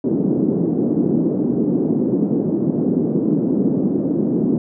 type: band-pass noise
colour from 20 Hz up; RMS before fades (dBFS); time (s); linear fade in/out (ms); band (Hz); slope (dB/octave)
white; -18; 0.04-4.58; 2; 180 to 330; 24
effects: none